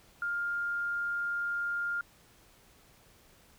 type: tone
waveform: sine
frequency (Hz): 1405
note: F6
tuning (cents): +10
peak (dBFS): -30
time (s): 0.22-2.01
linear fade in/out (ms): 2
effects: pink hiss -61 dBFS RMS until 3.58 s